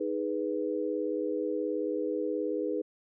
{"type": "chord", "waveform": "sine", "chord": "G# minor", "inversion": "second", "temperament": "equal", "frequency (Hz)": [311.1, 415.3, 493.9], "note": ["D#4", "G#4", "B4"], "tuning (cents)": [0, 0, 0], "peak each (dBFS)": -33, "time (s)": [0, 2.82], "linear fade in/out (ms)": 10, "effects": []}